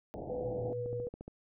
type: low-pass noise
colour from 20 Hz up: white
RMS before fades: -42 dBFS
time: 0.14-0.73 s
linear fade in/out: 0 ms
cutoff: 800 Hz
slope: 96 dB/octave
type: tone with pitch glide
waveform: sine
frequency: 497.1 to 486 Hz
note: B4 to B4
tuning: +11 to -28 cents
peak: -35 dBFS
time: 0.29-1.09 s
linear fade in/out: 10 ms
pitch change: -39 cents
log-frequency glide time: 0.53-0.89 s
type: tone with tremolo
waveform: sine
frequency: 117 Hz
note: A#2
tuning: 7 cents sharp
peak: -38 dBFS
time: 0.44-1.05 s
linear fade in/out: 5 ms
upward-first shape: triangle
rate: 6.3 Hz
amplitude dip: 60%
type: click train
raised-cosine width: 2 ms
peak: -31 dBFS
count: 7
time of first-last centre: 0.86-1.28 s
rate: 14.3 Hz
effects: none